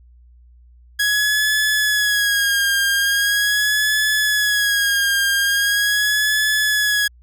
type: tone with vibrato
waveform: sawtooth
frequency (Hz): 1661.2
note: G#6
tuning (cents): 0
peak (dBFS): -12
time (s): 0.99-7.08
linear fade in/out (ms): 10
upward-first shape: sine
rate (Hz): 0.41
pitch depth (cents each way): 56
effects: added 60 Hz sine -45 dBFS peak until 7.22 s